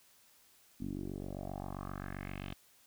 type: tone with low-pass filter sweep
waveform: 10% pulse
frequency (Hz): 47.57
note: F#1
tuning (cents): +49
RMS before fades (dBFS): -42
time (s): 0.8-2.54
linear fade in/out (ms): 10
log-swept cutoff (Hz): 250 to 3300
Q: 3.4
effects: white hiss -65 dBFS RMS until 2.86 s